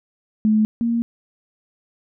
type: tone pair in turn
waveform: sine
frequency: 215.6 / 233.1 Hz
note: A3 / A#3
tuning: -35 / 0 cents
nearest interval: minor second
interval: 135 cents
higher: second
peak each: -13 / -17 dBFS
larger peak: first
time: 0.45-0.65 / 0.81-1.02 s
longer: second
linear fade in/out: 0 ms
effects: none